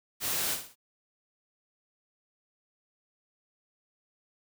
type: noise with echo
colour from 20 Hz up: white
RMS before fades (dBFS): -31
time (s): 0.2-0.58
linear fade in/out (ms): 50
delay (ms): 59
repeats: 3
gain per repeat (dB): -8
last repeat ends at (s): 0.757
effects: none